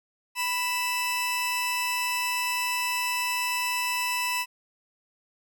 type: tone pair together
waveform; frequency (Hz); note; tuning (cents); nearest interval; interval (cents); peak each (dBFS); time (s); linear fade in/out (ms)
sawtooth; 987.8 / 2637; B5 / E7; 0 / 0; octave + perfect fourth; 1700; -25; 0.35-4.46; 50
effects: none